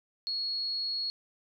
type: tone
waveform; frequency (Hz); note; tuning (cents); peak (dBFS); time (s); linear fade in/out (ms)
sine; 4329; C#8; -42; -30; 0.27-1.1; 0
effects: none